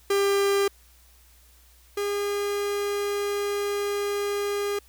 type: tone pair in turn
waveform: 45% pulse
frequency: 398.5 / 406.9 Hz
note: G4 / G#4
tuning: +28 / -35 cents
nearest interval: unison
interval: 37 cents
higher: second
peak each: -20 / -25 dBFS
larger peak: first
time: 0.1-0.68 / 1.97-4.79 s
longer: second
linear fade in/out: 5 ms
effects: added 60 Hz sine -55 dBFS peak until 4.88 s + white hiss -58 dBFS RMS until 4.88 s